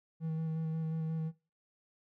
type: tone with vibrato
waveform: triangle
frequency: 160.3 Hz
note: E3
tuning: 48 cents flat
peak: -31 dBFS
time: 0.2-1.32 s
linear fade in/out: 50 ms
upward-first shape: square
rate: 5.6 Hz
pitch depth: 13 cents each way
effects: noise-tail reverb RT60 0.3 s tail -17 dB re dry